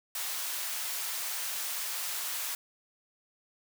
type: high-pass noise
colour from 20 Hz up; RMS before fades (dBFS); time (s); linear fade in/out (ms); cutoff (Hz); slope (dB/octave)
white; -35; 0.15-2.55; 2; 780; 12
effects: none